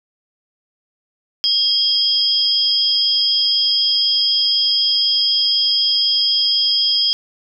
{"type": "tone cluster", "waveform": "sine", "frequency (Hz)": [3250, 4846, 5140], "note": ["G#7", "D#8", "E8"], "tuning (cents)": [-38, -47, -45], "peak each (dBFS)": -18, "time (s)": [1.44, 7.13], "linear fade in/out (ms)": 0, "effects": []}